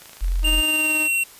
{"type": "click train", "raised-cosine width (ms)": 0.2, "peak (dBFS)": -25, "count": 13, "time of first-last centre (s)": [0.02, 0.469], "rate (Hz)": 26.7}
{"type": "tone", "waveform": "sine", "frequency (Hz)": 43.65, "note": "F1", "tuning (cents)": 0, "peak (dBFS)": -18, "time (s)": [0.21, 0.62], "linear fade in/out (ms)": 20}
{"type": "tone with tremolo", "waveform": "sawtooth", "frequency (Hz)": 308.8, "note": "D#4", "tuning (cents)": -13, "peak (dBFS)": -23, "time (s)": [0.42, 1.09], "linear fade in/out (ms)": 50, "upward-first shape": "square", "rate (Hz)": 19, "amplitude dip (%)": 30}
{"type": "tone with pitch glide", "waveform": "square", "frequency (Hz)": [2794, 2732], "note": ["F7", "F7"], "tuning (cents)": [0, -39], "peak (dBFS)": -19, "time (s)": [0.44, 1.24], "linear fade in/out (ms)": 10, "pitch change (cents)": -39, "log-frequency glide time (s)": [0.63, 1.02]}
{"effects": ["white hiss -45 dBFS RMS until 1.39 s", "resampled to 32000 Hz"]}